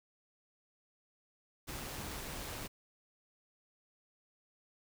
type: noise with amplitude modulation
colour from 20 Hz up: pink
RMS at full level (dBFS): -42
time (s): 1.67-2.68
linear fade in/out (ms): 20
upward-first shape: sine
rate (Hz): 144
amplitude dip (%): 25
effects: none